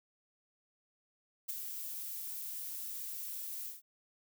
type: noise with ADSR envelope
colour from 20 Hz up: violet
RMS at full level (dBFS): -35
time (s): 1.48-3.82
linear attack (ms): 18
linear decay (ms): 14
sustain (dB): -7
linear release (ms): 160
effects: none